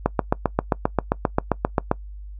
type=click train; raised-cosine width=1 ms; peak=-3 dBFS; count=15; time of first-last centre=0.06-1.914 s; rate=7.55 Hz; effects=noise-tail reverb RT60 0.1 s tail -22 dB re dry + added 50 Hz sine -34 dBFS peak until 2.39 s